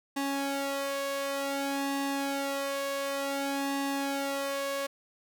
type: tone with flanger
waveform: sawtooth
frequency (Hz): 277.2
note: C#4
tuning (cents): 0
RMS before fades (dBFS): -32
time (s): 0.16-4.87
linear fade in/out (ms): 10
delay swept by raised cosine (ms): 1.1 to 1.76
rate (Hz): 0.55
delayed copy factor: +0.8
effects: none